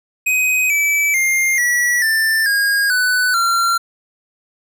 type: tone with pitch steps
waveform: square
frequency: 2514 / 2305 / 2114 / 1938.6 / 1777.7 / 1630.1 / 1494.8 / 1370.8 Hz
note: D#7 / D7 / C7 / B6 / A6 / G#6 / F#6 / F6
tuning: +17 / -33 / +17 / -33 / +17 / -33 / +17 / -33 cents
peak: -14 dBFS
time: 0.26-3.78 s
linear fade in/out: 10 ms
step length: 440 ms
effects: none